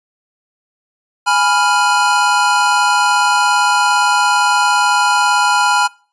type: chord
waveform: square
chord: F diminished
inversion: first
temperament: equal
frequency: 830.6 / 987.8 / 1396.9 Hz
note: Ab5 / Cb6 / F6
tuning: 0 / 0 / 0 cents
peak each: -16 dBFS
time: 1.26-5.88 s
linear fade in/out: 20 ms
effects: noise-tail reverb RT60 0.4 s tail -23 dB re dry + resampled to 22050 Hz